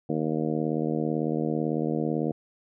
harmonic tone, 78 Hz, D#2, 5 cents sharp, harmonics 2 / 3 / 4 / 5 / 6 / 7 / 8 / 9, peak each -31 / -30 / -30 / -35 / -32 / -37 / -42 / -39 dBFS, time 0.09-2.32 s, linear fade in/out 5 ms, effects none

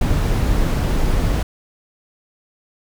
brown noise, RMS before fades -17 dBFS, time 0.01-1.43 s, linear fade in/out 5 ms, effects none

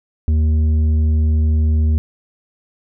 triangle tone with tanh clipping, 77.78 Hz, D#2, in tune, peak -13 dBFS, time 0.28-1.98 s, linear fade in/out 0 ms, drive 11 dB, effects none

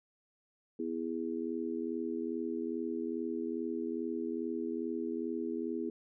sine chord, E major, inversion second, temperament just, 247.2 / 329.6 / 412 Hz, B3 / E4 / G#4, +2 / 0 / -14 cents, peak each -38 / -37 / -39 dBFS, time 0.79-5.9 s, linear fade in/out 5 ms, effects none

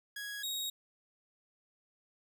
sawtooth tone pair in turn, 1661.2 / 3773 Hz, G#6 / A#7, 0 / +20 cents, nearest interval octave + major second, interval 1420 cents, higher second, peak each -36 / -32 dBFS, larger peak second, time 0.16-0.43 / 0.43-0.7 s, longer neither, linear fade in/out 5 ms, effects none

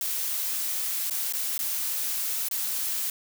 blue noise with dropouts, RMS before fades -29 dBFS, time 0.01-3.1 s, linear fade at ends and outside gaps 2 ms, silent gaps 1.099-1.108 / 1.325-1.335 / 1.579-1.59 / 2.486-2.511 s, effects none

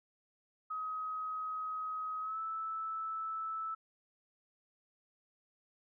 sine tone with pitch glide, 1266 to 1312.2 Hz, D#6 to E6, +30 to -8 cents, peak -36 dBFS, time 0.7-3.75 s, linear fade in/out 10 ms, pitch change +62 cents, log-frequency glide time 2.21-2.39 s, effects none

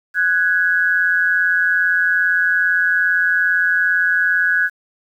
sine tone pair together, 1483.6 / 1661.2 Hz, F#6 / G#6, +4 / 0 cents, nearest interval major second, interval 196 cents, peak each -16 dBFS, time 0.14-4.7 s, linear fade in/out 50 ms, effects 8-bit

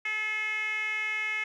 10% pulse tone with band-pass filter, 430 Hz, A4, 40 cents flat, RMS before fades -31 dBFS, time 0.05-1.44 s, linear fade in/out 5 ms, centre 2200 Hz, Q 5.8, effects none

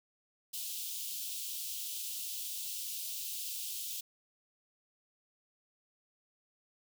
white high-pass noise, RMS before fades -40 dBFS, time 0.53-4.01 s, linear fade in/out 10 ms, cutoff 2800 Hz, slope 48 dB/octave, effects none

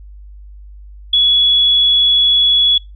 sine tone, 3383 Hz, G#7, 31 cents sharp, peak -8 dBFS, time 1.13-2.78 s, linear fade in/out 5 ms, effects noise-tail reverb RT60 0.2 s tail -21 dB re dry + added 50 Hz sine -33 dBFS peak until 2.95 s

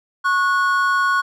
triangle tone pair together, 1100 / 1462.1 Hz, C#6 / F#6, -14 / -21 cents, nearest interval perfect fourth, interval 493 cents, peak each -16 dBFS, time 0.24-1.22 s, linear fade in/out 20 ms, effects none

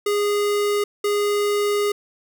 square tone pair in turn, 411.5 / 411.5 Hz, G#4 / G#4, -16 / -16 cents, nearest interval unison, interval 0 cents, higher neither, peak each -19 dBFS, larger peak neither, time 0.06-0.84 / 1.04-1.92 s, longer second, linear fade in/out 5 ms, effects none

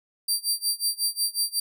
20% pulse tone with tremolo, 4699 Hz, D8, in tune, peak -15 dBFS, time 0.28-1.6 s, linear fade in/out 5 ms, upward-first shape sine, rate 5.5 Hz, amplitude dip 95%, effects none

